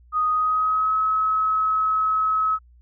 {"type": "tone with pitch glide", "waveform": "sine", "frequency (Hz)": [1244.5, 1284.7], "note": ["D#6", "E6"], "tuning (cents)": [0, -45], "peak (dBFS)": -18, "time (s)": [0.12, 2.59], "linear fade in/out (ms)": 50, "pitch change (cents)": 55, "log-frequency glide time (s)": [0.3, 0.94], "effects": ["added 60 Hz sine -49 dBFS peak until 2.81 s"]}